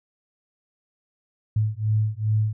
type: beating tone pair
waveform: sine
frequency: 106.6 / 109.1 Hz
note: G#2 / A2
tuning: +46 / -14 cents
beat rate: 2.5 Hz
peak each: -23 dBFS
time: 1.56-2.53 s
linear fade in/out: 5 ms
effects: none